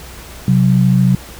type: tone pair together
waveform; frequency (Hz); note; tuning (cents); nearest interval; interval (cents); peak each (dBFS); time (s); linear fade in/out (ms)
sine; 130.81 / 185; C3 / F#3; 0 / 0; tritone; 600; -11; 0.48-1.15; 2
effects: added 60 Hz sine -36 dBFS peak until 1.39 s + pink hiss -35 dBFS RMS until 1.39 s